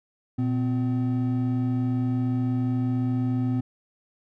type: tone pair together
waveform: triangle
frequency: 120.16 / 254.6 Hz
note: B2 / C4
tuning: -47 / -47 cents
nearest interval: octave + minor second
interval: 1300 cents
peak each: -23 dBFS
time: 0.38-3.61 s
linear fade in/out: 10 ms
effects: none